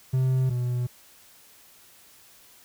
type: tone pair in turn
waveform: triangle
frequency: 130 / 123.21 Hz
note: C3 / B2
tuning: -11 / -4 cents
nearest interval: minor second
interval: 93 cents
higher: first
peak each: -18 / -22 dBFS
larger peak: first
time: 0.13-0.5 / 0.5-0.87 s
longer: neither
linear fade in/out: 10 ms
effects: white hiss -54 dBFS RMS until 2.64 s